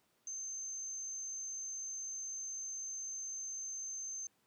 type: tone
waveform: sine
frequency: 6272 Hz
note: G8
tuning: in tune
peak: -40 dBFS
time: 0.27-4.27 s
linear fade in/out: 2 ms
effects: pink hiss -75 dBFS RMS until 4.46 s + high-pass 150 Hz 12 dB/octave